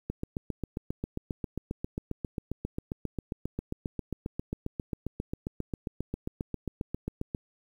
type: click train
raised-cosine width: 3 ms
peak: -19 dBFS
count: 55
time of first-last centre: 0.1-7.348 s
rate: 7.45 Hz
effects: 9-bit